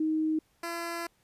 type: tone pair in turn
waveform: sine / 10% pulse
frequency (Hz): 313.5 / 338.9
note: D#4 / E4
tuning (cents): +13 / +48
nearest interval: minor second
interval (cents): 135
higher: second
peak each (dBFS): -25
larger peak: neither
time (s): 0-0.39 / 0.63-1.07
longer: second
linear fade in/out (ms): 5
effects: pink hiss -69 dBFS RMS until 1.23 s + resampled to 32000 Hz